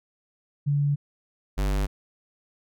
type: tone pair in turn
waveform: sine / square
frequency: 143.7 / 49.16 Hz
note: D3 / G1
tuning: -37 / +6 cents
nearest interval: octave + perfect fifth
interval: 1857 cents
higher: first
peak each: -20 / -23 dBFS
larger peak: first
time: 0.66-0.96 / 1.57-1.87 s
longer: neither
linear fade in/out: 20 ms
effects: none